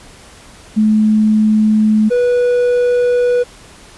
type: tone pair in turn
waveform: sine / triangle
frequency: 215.2 / 489.3 Hz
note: A3 / B4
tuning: -38 / -16 cents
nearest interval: octave + major second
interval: 1422 cents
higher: second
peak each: -8 dBFS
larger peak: neither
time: 0.76-2.1 / 2.1-3.44 s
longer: neither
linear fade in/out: 20 ms
effects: pink hiss -40 dBFS RMS until 3.97 s + resampled to 24000 Hz